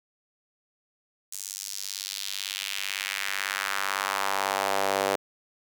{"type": "tone with high-pass filter sweep", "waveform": "sawtooth", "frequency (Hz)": 98, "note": "G2", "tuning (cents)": 0, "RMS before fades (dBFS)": -30, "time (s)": [1.32, 5.16], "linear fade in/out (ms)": 5, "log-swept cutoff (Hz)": [7300, 520], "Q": 1.7, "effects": []}